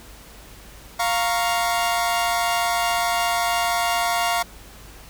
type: chord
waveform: sawtooth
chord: Bb minor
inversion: second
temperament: equal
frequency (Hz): 698.5 / 932.3 / 1108.7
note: F5 / Bb5 / Db6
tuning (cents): 0 / 0 / 0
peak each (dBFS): -18 / -22 / -23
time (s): 0.99-4.43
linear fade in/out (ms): 10
effects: added 50 Hz sine -46 dBFS peak until 5.09 s + pink hiss -45 dBFS RMS until 5.09 s